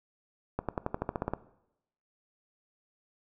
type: accelerating click train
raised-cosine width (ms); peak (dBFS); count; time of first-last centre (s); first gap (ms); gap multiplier
1; -16; 11; 0.59-1.336; 97; 0.94
effects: noise-tail reverb RT60 0.8 s tail -17 dB re dry